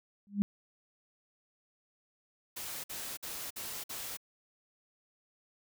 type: tone with exponential growth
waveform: sine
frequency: 202.4 Hz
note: G#3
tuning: 44 cents flat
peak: -21 dBFS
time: 0.27-0.42 s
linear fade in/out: 0 ms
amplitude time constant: 31 ms
type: noise bursts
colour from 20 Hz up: white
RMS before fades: -41 dBFS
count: 5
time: 2.56-4.172 s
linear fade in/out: 10 ms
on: 280 ms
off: 53 ms
effects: none